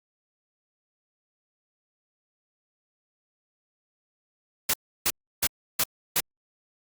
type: noise bursts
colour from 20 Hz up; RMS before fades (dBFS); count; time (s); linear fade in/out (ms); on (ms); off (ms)
white; -23; 5; 4.69-6.205; 5; 47; 320
effects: Opus 48 kbps